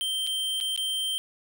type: tone with dropouts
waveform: square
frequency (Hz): 3136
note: G7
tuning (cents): 0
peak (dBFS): -27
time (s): 0.01-1.18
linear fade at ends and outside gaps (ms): 0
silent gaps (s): 0.266-0.272 / 0.602-0.61 / 0.762-0.776
effects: none